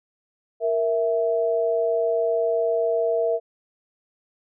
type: tone pair together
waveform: sine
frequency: 466.2 / 658.4 Hz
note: A#4 / E5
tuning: 0 / -2 cents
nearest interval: tritone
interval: 598 cents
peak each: -22 dBFS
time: 0.6-3.4 s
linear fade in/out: 50 ms
effects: none